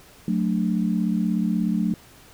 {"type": "chord", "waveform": "sine", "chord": "D major", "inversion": "first", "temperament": "just", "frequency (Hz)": [183.54, 220.2, 293.7], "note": ["F#3", "A3", "D4"], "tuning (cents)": [-14, 2, 0], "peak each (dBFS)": [-23, -23, -29], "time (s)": [0.28, 1.94], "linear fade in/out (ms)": 2, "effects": ["pink hiss -50 dBFS RMS until 2.33 s"]}